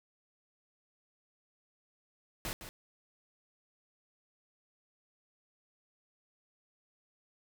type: noise with echo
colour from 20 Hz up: pink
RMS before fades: -38 dBFS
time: 2.45-2.53 s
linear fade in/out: 0 ms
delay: 160 ms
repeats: 1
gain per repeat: -9 dB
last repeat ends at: 2.69 s
effects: none